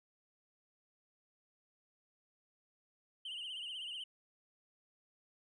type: tone with vibrato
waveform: sine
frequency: 2969 Hz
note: F#7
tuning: 5 cents sharp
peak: -39 dBFS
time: 3.25-4.04 s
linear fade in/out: 5 ms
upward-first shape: triangle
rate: 16 Hz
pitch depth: 120 cents each way
effects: tanh soft clip ceiling -40 dBFS